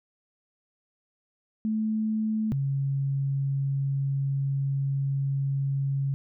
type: tone pair in turn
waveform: sine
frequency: 217.7 / 137.7 Hz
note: A3 / C#3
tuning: -18 / -11 cents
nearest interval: minor sixth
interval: 793 cents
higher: first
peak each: -24 dBFS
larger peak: neither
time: 1.65-2.52 / 2.52-6.14 s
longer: second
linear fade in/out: 0 ms
effects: none